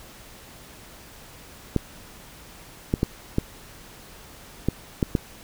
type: clicks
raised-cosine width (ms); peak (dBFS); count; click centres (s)
3; -7; 7; 1.763 / 2.939 / 3.031 / 3.384 / 4.686 / 5.028 / 5.152
effects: pink hiss -46 dBFS RMS until 5.43 s